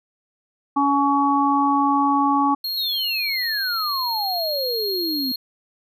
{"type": "harmonic tone", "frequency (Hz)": 281.1, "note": "C#4", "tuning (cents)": 24, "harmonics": [1, 3, 4], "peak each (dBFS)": [-20, -20, -20], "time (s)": [0.76, 2.55], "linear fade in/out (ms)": 10}
{"type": "tone", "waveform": "square", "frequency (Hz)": 4262, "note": "C8", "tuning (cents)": 31, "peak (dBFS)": -24, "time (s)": [2.64, 5.36], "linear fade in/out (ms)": 5}
{"type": "exponential sweep", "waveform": "sine", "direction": "down", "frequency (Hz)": [3962, 249.2], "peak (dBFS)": -24, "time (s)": [2.77, 5.32], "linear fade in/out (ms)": 5}
{"effects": []}